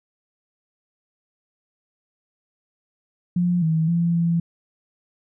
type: tone with pitch steps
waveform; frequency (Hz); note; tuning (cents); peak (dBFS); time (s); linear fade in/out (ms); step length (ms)
sine; 176.4 / 160.3 / 170 / 168.8; F3 / E3 / F3 / E3; +18 / -48 / -46 / +41; -17; 3.36-4.4; 5; 260
effects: none